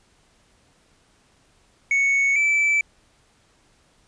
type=tone pair in turn; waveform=triangle; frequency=2217 / 2317 Hz; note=C#7 / D7; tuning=0 / -24 cents; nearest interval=minor second; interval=76 cents; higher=second; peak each=-15 dBFS; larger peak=neither; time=1.91-2.36 / 2.36-2.81 s; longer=neither; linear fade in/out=2 ms; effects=pink hiss -60 dBFS RMS until 4.07 s + resampled to 22050 Hz